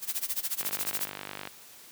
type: noise with tremolo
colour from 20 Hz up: blue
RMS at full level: -29 dBFS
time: 0.01-1.1 s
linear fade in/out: 50 ms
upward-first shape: sine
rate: 14 Hz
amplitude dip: 95%
type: click train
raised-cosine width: 0.3 ms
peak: -20 dBFS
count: 44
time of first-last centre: 0.61-1.473 s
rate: 49.8 Hz
effects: white hiss -51 dBFS RMS until 1.91 s + high-pass 100 Hz 12 dB/octave